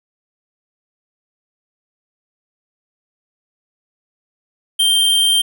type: tone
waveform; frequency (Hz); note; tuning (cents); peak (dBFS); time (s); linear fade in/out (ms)
square; 3159; G7; +13; -12; 4.79-5.42; 10
effects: none